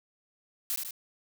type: noise with echo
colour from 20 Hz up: blue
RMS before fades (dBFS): -31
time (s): 0.7-0.76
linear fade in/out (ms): 0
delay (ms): 74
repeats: 2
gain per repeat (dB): -4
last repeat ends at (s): 0.908
effects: none